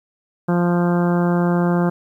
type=harmonic tone; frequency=174.61 Hz; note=F3; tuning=in tune; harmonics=1 / 2 / 3 / 4 / 5 / 6 / 7 / 8 / 9; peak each=-16 / -22 / -26 / -28 / -30 / -32 / -33 / -34 / -35 dBFS; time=0.48-1.9 s; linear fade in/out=10 ms; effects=9-bit